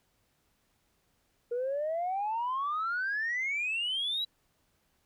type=exponential sweep; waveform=sine; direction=up; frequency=470 to 3951 Hz; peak=-28 dBFS; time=1.51-4.25 s; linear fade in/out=10 ms; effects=tanh soft clip ceiling -26 dBFS + pink hiss -73 dBFS RMS until 5.05 s